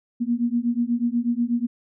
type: beating tone pair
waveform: sine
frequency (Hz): 234 / 242.2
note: A#3 / B3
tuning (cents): +7 / -34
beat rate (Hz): 8.2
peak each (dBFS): -23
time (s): 0.2-1.67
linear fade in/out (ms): 20
effects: none